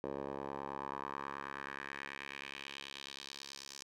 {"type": "tone with band-pass filter sweep", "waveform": "10% pulse", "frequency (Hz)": 69.3, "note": "C#2", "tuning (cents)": 0, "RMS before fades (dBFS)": -45, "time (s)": [0.04, 3.83], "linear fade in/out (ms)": 0, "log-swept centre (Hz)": [560, 5800], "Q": 2.2, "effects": []}